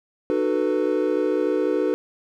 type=chord; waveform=triangle; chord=B dominant seventh; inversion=first; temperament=equal with one note detuned; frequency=303.5 / 370 / 440 / 493.9 Hz; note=D#4 / F#4 / A4 / B4; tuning=-43 / 0 / 0 / 0 cents; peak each=-23 dBFS; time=0.3-1.94 s; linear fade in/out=0 ms; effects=none